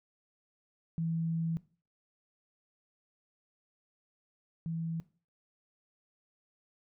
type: tone pair in turn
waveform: sine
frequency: 164.3 / 164.3 Hz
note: E3 / E3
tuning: -5 / -5 cents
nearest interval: unison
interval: 0 cents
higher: neither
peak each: -30 / -33 dBFS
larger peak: first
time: 0.98-1.57 / 4.66-5 s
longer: first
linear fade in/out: 0 ms
effects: noise-tail reverb RT60 0.4 s tail -19 dB re dry